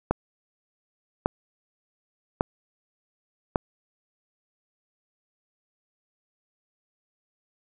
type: click train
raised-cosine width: 1 ms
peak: -7 dBFS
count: 4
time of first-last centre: 0.11-3.558 s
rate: 0.87 Hz
effects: none